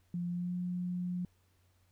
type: tone with pitch glide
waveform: sine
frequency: 174.61 to 178.69 Hz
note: F3 to F3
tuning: 0 to +40 cents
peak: -33 dBFS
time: 0.14-1.25 s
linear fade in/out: 2 ms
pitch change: +40 cents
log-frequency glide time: 0.29-0.54 s
effects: added 91 Hz sine -68 dBFS peak until 1.91 s + pink hiss -74 dBFS RMS until 1.91 s